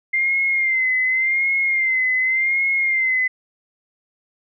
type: tone with vibrato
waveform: sine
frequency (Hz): 2093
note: C7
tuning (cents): 0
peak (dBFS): -16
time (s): 0.13-3.28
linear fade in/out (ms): 10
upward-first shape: sine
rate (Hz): 0.88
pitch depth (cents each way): 58
effects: none